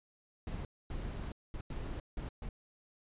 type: noise bursts at uneven times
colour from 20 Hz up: brown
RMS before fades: -40 dBFS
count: 6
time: 0.47-0.65 / 0.9-1.32 / 1.54-1.61 / 1.7-2 / 2.17-2.29 / 2.42-2.49 s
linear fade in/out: 2 ms
effects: resampled to 8000 Hz